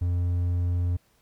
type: tone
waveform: triangle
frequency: 88 Hz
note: F2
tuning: 14 cents sharp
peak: -20 dBFS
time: 0.01-0.97 s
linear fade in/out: 10 ms
effects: pink hiss -65 dBFS RMS until 1.21 s + MP3 96 kbps